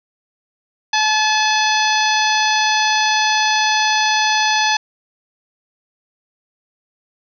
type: harmonic tone with a mistuned harmonic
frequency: 862 Hz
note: A5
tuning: 36 cents flat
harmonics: 1 / 2 / 3 / 4 / 5 / 6 / 7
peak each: -17 / -20 / -22 / -23 / -24 / -25 / -25 dBFS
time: 0.93-4.77 s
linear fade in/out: 5 ms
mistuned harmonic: 6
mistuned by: -78 cents
effects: none